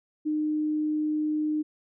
sine tone, 305.1 Hz, D#4, 34 cents flat, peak -24 dBFS, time 0.25-1.63 s, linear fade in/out 20 ms, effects none

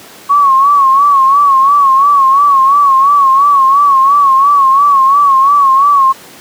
sine tone with vibrato, 1108.7 Hz, C#6, in tune, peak -4 dBFS, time 0.29-6.13 s, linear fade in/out 20 ms, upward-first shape sine, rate 2.9 Hz, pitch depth 81 cents each way, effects pink hiss -34 dBFS RMS until 6.4 s + high-pass 200 Hz 12 dB/octave

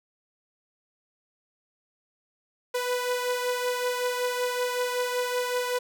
sawtooth beating tone pair, 493.9 / 499.2 Hz, B4 / B4, 0 / +19 cents, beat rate 5.3 Hz, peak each -23 / -29 dBFS, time 2.74-5.79 s, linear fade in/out 10 ms, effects none

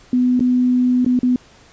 sine tone with dropouts, 249.7 Hz, B3, 19 cents sharp, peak -12 dBFS, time 0.13-1.36 s, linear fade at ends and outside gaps 2 ms, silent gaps 0.395-0.406 / 1.047-1.062 / 1.191-1.231 s, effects pink hiss -48 dBFS RMS until 1.72 s + resampled to 16000 Hz

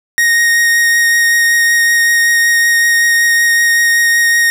45% pulse tone with vibrato, 1864.7 Hz, A#6, in tune, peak -8 dBFS, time 0.18-4.5 s, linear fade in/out 0 ms, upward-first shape triangle, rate 5.3 Hz, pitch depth 12 cents each way, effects none

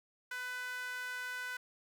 sawtooth tone with high-pass filter, 499.6 Hz, B4, 20 cents sharp, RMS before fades -41 dBFS, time 0.31-1.57 s, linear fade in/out 5 ms, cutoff 1500 Hz, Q 4.1, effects none

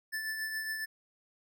square tone with tremolo, 1756 Hz, A6, 4 cents flat, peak -33 dBFS, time 0.12-0.86 s, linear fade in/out 20 ms, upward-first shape triangle, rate 7.2 Hz, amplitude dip 45%, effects none

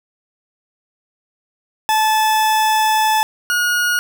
40% pulse tone pair in turn, 869 / 1442.6 Hz, A5 / F#6, -22 / -44 cents, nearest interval major sixth, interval 878 cents, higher second, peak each -12 / -14 dBFS, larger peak first, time 1.89-3.23 / 3.5-3.99 s, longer first, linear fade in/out 0 ms, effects none

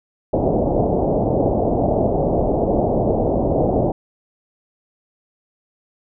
white low-pass noise, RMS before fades -18 dBFS, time 0.33-3.92 s, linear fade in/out 5 ms, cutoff 730 Hz, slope 48 dB/octave, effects none

